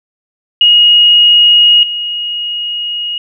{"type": "tone with level steps", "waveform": "sine", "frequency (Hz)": 2879, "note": "F#7", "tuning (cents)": -48, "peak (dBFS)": [-3, -15], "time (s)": [0.61, 3.18], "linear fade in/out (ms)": 2, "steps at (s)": 1.83, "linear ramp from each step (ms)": 2, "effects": []}